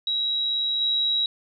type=tone with level steps; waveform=sine; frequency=3861 Hz; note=B7; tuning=40 cents flat; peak=-22 / -20 dBFS; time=0.07-1.26 s; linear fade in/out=2 ms; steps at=0.8 s; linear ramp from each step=20 ms; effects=none